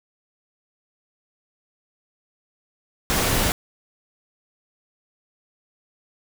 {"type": "noise", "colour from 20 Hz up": "pink", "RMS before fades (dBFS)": -21, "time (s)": [3.1, 3.52], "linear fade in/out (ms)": 0, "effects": []}